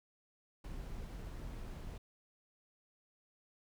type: noise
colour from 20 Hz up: brown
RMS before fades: -45 dBFS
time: 0.64-1.98 s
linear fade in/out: 5 ms
effects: none